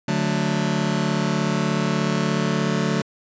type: chord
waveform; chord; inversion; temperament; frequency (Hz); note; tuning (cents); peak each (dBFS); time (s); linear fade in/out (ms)
sawtooth; D major; none; just; 146.83 / 183.54 / 220.2; D3 / F#3 / A3; 0 / -14 / +2; -20; 0.08-3.02; 5
effects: resampled to 16000 Hz